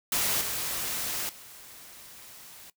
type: noise with level steps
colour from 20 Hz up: white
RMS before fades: -27 / -32 / -48 dBFS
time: 0.12-2.7 s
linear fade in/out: 2 ms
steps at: 0.41 / 1.29 s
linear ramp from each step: 2 ms
effects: noise-tail reverb RT60 0.1 s tail -18 dB re dry